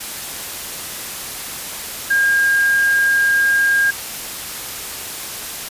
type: tone in noise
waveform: sine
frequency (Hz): 1616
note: G#6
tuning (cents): -48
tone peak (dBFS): -12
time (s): 2.1-3.91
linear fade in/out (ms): 10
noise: white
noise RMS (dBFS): -28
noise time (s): 0-5.69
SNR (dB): +13
effects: resampled to 32000 Hz